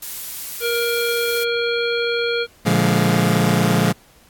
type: noise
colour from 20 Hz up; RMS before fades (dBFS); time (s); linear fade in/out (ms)
blue; -29; 0.02-1.44; 5
type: harmonic tone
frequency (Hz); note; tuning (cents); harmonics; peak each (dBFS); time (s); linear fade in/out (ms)
470.9; A#4; +18; 1 / 3 / 5 / 7 / 9; -20 / -25 / -27 / -28 / -30; 0.6-2.47; 50
type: chord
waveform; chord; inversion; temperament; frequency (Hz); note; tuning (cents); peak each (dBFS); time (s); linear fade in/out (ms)
sawtooth; Bb dominant seventh; none; just; 116.54 / 145.68 / 174.81 / 209.8; Bb2 / D3 / F3 / Ab3; 0 / -14 / +2 / +18; -17 / -17 / -14 / -16; 2.65-3.93; 20
effects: pink hiss -52 dBFS RMS until 4.29 s + AAC 64 kbps